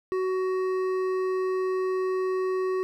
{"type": "tone with hard clipping", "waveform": "triangle", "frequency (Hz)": 373.6, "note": "F#4", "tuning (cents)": 17, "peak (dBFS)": -26, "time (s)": [0.12, 2.83], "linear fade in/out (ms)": 0, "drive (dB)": 13, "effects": []}